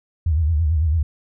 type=tone with vibrato; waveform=sine; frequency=78.9 Hz; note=D#2; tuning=25 cents sharp; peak=-15 dBFS; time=0.26-1.03 s; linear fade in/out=5 ms; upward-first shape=sine; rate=9 Hz; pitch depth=140 cents each way; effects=none